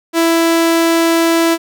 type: tone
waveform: sawtooth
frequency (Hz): 331.7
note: E4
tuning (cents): +11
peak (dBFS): -6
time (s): 0.13-1.58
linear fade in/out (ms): 50
effects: none